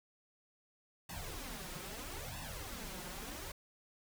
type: noise with flanger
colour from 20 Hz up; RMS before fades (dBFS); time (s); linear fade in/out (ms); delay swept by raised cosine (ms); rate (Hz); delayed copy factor
pink; -45; 1.09-3.52; 5; 1.1 to 5.6; 0.77; +0.9
effects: none